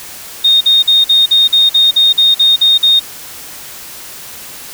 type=tone bursts; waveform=sine; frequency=3694 Hz; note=A#7; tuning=16 cents flat; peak=-5 dBFS; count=12; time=0.44-2.997 s; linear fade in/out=10 ms; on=170 ms; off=47 ms; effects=white hiss -30 dBFS RMS until 4.73 s